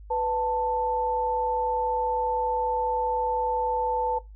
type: tone pair together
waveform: sine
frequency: 496.7 / 885 Hz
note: B4 / A5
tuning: +10 / +10 cents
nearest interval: minor seventh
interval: 1000 cents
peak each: -27 / -25 dBFS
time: 0.1-4.19 s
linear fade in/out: 10 ms
effects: noise-tail reverb RT60 0.2 s tail -17 dB re dry + added 51 Hz sine -42 dBFS peak until 4.35 s